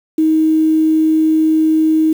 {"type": "tone with quantisation", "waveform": "sine", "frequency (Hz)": 315.5, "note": "D#4", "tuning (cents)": 24, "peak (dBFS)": -9, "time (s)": [0.18, 2.13], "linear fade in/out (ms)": 5, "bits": 6, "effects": []}